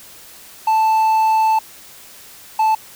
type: tone pair in turn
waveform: triangle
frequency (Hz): 880 / 876.2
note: A5 / A5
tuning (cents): 0 / -7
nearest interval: unison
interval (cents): 7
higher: first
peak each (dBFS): -10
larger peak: neither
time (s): 0.67-1.59 / 2.59-2.75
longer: first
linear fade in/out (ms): 5
effects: white hiss -41 dBFS RMS until 2.95 s